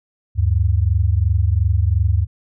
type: tone pair together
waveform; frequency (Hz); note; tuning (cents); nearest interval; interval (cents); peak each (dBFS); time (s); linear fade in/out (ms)
sine; 76 / 98.84; D#2 / G2; -40 / +15; perfect fourth; 455; -16; 0.35-2.27; 50
effects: none